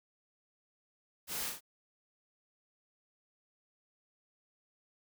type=noise with echo; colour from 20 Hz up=white; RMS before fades=-39 dBFS; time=1.27-1.53 s; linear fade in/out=50 ms; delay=39 ms; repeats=2; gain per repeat=-4 dB; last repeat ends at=1.608 s; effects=none